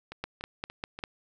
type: two click trains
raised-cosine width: 0.3 ms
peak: -24 / -17 dBFS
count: 4 / 5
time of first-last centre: 0.12-0.99 / 0.24-1.038 s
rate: 3.45 / 5.01 Hz
effects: none